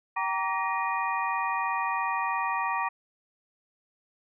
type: tone cluster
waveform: sine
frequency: 773 / 936 / 1150 / 1879 / 2448 Hz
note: G5 / A#5 / D6 / A#6 / D#7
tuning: -24 / +7 / -37 / +13 / -29 cents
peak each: -34 / -30 / -31 / -34 / -36 dBFS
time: 0.16-2.89 s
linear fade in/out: 10 ms
effects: none